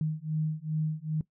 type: beating tone pair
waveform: sine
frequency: 154.4 / 156.9 Hz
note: D#3 / D#3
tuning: -13 / +15 cents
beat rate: 2.5 Hz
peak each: -31 dBFS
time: 0.01-1.21 s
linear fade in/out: 2 ms
effects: noise-tail reverb RT60 0.1 s tail -18 dB re dry